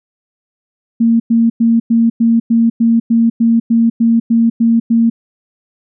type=tone bursts; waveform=sine; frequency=230 Hz; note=A#3; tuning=23 cents flat; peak=-7 dBFS; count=14; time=1-5.1 s; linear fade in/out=10 ms; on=200 ms; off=100 ms; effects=none